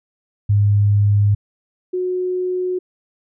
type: tone pair in turn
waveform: sine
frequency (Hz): 102.5 / 365.3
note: G#2 / F#4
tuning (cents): -22 / -22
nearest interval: octave + minor seventh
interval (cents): 2200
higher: second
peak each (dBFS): -11 / -18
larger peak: first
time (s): 0.49-1.35 / 1.93-2.79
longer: neither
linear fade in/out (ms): 10
effects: none